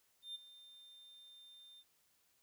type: tone with ADSR envelope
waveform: triangle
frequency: 3600 Hz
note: A7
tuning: 39 cents sharp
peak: -40 dBFS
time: 0.22-1.84 s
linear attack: 130 ms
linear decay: 16 ms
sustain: -15 dB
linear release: 46 ms
effects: white hiss -75 dBFS RMS until 2.42 s